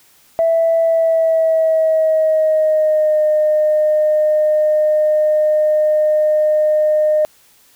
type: tone with pitch glide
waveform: sine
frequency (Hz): 659.3 to 611.6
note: E5 to D#5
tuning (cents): 0 to -30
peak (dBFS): -10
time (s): 0.39-7.25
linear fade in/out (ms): 0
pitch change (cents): -130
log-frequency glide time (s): 0.82-3.23
effects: tanh soft clip ceiling -6 dBFS + white hiss -51 dBFS RMS until 7.75 s